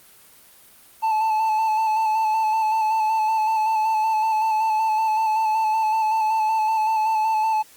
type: tone with vibrato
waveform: triangle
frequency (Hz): 875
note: A5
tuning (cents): -10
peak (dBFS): -16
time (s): 1.02-7.63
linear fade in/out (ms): 20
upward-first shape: square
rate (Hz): 5.3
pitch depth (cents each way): 23
effects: white hiss -50 dBFS RMS until 7.76 s + Opus 32 kbps